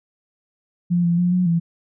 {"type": "tone with pitch steps", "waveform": "sine", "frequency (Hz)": [174.8, 171.3, 177.2, 181.2, 168.3], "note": ["F3", "F3", "F3", "F#3", "E3"], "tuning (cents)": [2, -33, 25, -36, 36], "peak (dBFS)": -15, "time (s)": [0.9, 1.6], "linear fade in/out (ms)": 20, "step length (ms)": 140, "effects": []}